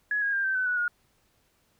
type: tone with pitch steps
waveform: sine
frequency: 1683 / 1638.9 / 1595.9 / 1554.1 / 1513.3 / 1473.6 / 1435 Hz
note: G#6 / G#6 / G6 / G6 / F#6 / F#6 / F6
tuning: +23 / -23 / +31 / -15 / +39 / -7 / +47 cents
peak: -24 dBFS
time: 0.11-0.88 s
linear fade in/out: 2 ms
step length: 110 ms
effects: pink hiss -68 dBFS RMS until 1.79 s